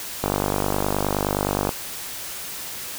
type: click train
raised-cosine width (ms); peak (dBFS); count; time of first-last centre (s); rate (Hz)
1; -7; 73; 0.24-1.692; 49.6
effects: white hiss -33 dBFS RMS until 2.98 s